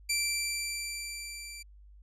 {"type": "tone with level ramp", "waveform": "15% pulse", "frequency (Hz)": 2344, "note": "D7", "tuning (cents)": -4, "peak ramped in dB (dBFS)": [-20, -36], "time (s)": [0.09, 1.63], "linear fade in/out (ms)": 10, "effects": ["added 50 Hz sine -51 dBFS peak until 2.02 s", "resampled to 32000 Hz"]}